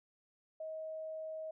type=tone; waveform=sine; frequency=633 Hz; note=D#5; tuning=30 cents sharp; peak=-40 dBFS; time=0.6-1.51 s; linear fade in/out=5 ms; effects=none